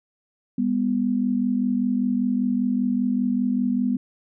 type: tone pair together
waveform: sine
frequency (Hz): 201.8 / 246.9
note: G#3 / B3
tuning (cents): -49 / 0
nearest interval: minor third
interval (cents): 349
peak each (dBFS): -24 / -21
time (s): 0.58-3.97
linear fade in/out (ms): 5
effects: none